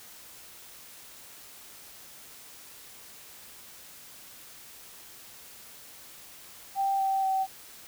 sine tone with pitch steps, 784 / 775.4 / 767 Hz, G5 / G5 / G5, 0 / -19 / -38 cents, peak -24 dBFS, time 6.75-7.47 s, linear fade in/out 50 ms, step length 240 ms, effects white hiss -49 dBFS RMS until 7.87 s

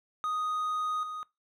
triangle tone with level steps, 1244.5 Hz, D#6, in tune, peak -27 / -34 dBFS, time 0.24-1.23 s, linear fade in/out 0 ms, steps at 1.03 s, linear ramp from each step 2 ms, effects noise-tail reverb RT60 0.2 s tail -21 dB re dry

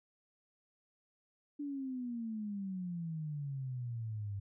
sine exponential sweep, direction down, 293.7 to 98 Hz, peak -37 dBFS, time 1.59-4.4 s, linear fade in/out 10 ms, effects none

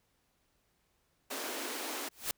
pink high-pass noise, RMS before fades -39 dBFS, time 1.3-2.09 s, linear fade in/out 10 ms, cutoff 240 Hz, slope 96 dB/octave
white noise with exponential growth, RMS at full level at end -30 dBFS, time 2.11-2.31 s, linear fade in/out 1 ms, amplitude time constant 42 ms
effects pink hiss -75 dBFS RMS until 2.37 s

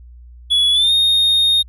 triangle tone with pitch glide, 3391 to 3698 Hz, G#7 to A#7, +35 to -15 cents, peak -10 dBFS, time 0.5-1.63 s, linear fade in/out 20 ms, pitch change +150 cents, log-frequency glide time 0.72-0.92 s, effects added 60 Hz sine -37 dBFS peak until 1.68 s

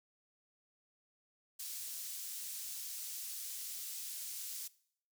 pink high-pass noise, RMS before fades -44 dBFS, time 1.59-4.68 s, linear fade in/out 10 ms, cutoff 6200 Hz, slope 12 dB/octave, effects noise-tail reverb RT60 0.6 s tail -20 dB re dry

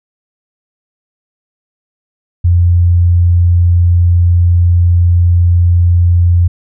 sine tone, 87.2 Hz, F2, 2 cents flat, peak -5 dBFS, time 2.44-6.48 s, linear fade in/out 10 ms, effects none

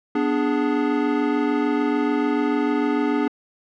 square chord, G# diminished, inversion first, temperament equal with one note detuned, 246.9 / 293.7 / 416.7 Hz, B3 / D4 / G#4, 0 / 0 / +6 cents, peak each -25 / -22 / -26 dBFS, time 0.15-3.28 s, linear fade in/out 5 ms, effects low-pass 2000 Hz 12 dB/octave

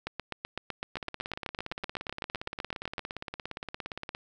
two click trains, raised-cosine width 0.3 ms, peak -17 / -20 dBFS, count 24 / 56, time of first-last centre 0.07-2.981 / 0.97-4.149 s, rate 7.9 / 17.3 Hz, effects none

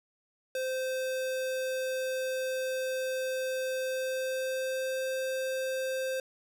square tone with pitch glide, 519 to 523.5 Hz, C5 to C5, -14 to +1 cents, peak -31 dBFS, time 0.55-6.2 s, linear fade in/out 2 ms, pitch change +15 cents, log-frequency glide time 3.79-5.1 s, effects none

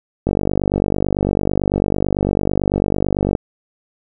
click train, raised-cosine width 2 ms, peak -3 dBFS, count 152, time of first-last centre 0.27-3.352 s, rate 49 Hz, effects none

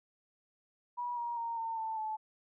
sine tone with pitch steps, 969 / 948 / 927.4 / 907.2 / 887.6 / 868.3 Hz, B5 / A#5 / A#5 / A#5 / A5 / A5, -33 / +29 / -9 / -47 / +15 / -23 cents, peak -34 dBFS, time 0.97-2.17 s, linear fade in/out 20 ms, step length 200 ms, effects none

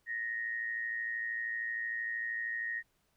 sine tone with amplitude modulation, 1864.7 Hz, A#6, in tune, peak -31 dBFS, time 0.06-2.83 s, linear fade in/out 50 ms, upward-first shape sine, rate 113 Hz, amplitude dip 60%, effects pink hiss -75 dBFS RMS until 3.16 s

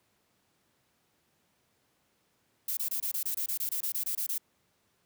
violet noise bursts, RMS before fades -32 dBFS, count 15, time 2.68-4.381 s, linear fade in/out 5 ms, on 91 ms, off 24 ms, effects pink hiss -72 dBFS RMS until 5.05 s + high-pass 100 Hz 12 dB/octave

